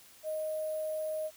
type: tone with sample-and-hold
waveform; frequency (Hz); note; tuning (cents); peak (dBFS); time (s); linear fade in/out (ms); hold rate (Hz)
sine; 622.3; D#5; 0; -32; 0.23-1.31; 50; 11025
effects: white hiss -57 dBFS RMS until 1.36 s